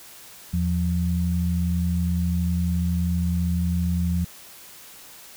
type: tone pair together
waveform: sine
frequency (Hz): 82.46 / 174.61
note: E2 / F3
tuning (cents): +1 / 0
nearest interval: octave + minor second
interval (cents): 1299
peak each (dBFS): -23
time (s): 0.53-4.25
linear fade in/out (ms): 10
effects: white hiss -45 dBFS RMS until 5.36 s